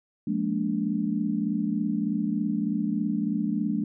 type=chord; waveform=sine; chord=Bb dominant seventh; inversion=second; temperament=just; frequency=174.81 / 209.8 / 233.1 / 291.4 Hz; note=F3 / Ab3 / Bb3 / D4; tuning=+2 / +18 / 0 / -13 cents; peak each=-32 / -27 / -31 / -30 dBFS; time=0.27-3.84 s; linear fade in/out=5 ms; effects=none